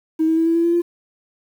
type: tone with pitch steps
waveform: triangle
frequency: 318.2 / 322.5 / 326.8 / 331.1 / 335.6 / 340.1 / 344.6 Hz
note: D#4 / E4 / E4 / E4 / E4 / F4 / F4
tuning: +39 / -38 / -15 / +8 / +31 / -46 / -23 cents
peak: -10 dBFS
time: 0.19-0.82 s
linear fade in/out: 20 ms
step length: 90 ms
effects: tanh soft clip ceiling -12 dBFS + 8-bit